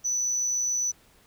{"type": "tone with amplitude modulation", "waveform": "sine", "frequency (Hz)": 5970, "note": "F#8", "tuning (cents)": 15, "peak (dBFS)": -20, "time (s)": [0.04, 0.92], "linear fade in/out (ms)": 20, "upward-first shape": "sine", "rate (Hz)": 127, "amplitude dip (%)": 45, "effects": ["tanh soft clip ceiling -22 dBFS", "pink hiss -59 dBFS RMS until 1.26 s"]}